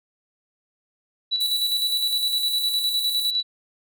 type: tone with tremolo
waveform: sine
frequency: 3941 Hz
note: B7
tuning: 4 cents flat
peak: -19 dBFS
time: 1.31-3.43 s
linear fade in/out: 20 ms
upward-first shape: square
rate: 9.8 Hz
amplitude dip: 45%
type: high-pass noise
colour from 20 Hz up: pink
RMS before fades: -32 dBFS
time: 1.4-3.31 s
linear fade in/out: 10 ms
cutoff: 8600 Hz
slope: 48 dB/octave
effects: none